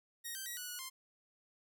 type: tone with pitch steps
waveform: 5% pulse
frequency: 1873 / 1561 / 1918 / 1474 / 1458 / 1051 Hz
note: A#6 / G6 / A#6 / F#6 / F#6 / C6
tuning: +8 / -8 / +49 / -7 / -26 / +7 cents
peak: -31 dBFS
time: 0.24-0.9 s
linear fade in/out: 20 ms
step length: 110 ms
effects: none